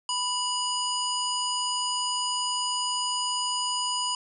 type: harmonic tone with a mistuned harmonic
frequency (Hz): 990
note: B5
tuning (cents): +4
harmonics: 1 / 3 / 5 / 7 / 9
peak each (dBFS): -30 / -31 / -32 / -34 / -38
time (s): 0.09-4.15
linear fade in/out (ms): 2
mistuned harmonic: 3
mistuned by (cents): -28
effects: none